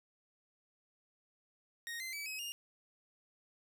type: tone with pitch steps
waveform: sawtooth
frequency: 1865 / 2069 / 2296 / 2548 / 2827 Hz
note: A#6 / C7 / D7 / D#7 / F7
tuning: 0 / -20 / -40 / +41 / +20 cents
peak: -37 dBFS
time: 1.87-2.52 s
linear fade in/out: 0 ms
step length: 130 ms
effects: none